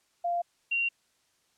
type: tone pair in turn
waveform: sine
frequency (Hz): 694 / 2759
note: F5 / F7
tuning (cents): -11 / -22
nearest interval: 2 octaves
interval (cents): 2389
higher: second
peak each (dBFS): -26 / -25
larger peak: second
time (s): 0.24-0.42 / 0.71-0.89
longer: neither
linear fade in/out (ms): 10
effects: white hiss -70 dBFS RMS until 1.57 s + low-pass 9000 Hz 12 dB/octave